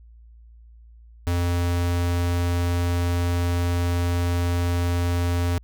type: tone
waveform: square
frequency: 87.2 Hz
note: F2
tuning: 2 cents flat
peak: -21 dBFS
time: 1.27-5.58 s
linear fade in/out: 0 ms
effects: added 57 Hz sine -45 dBFS peak until 5.63 s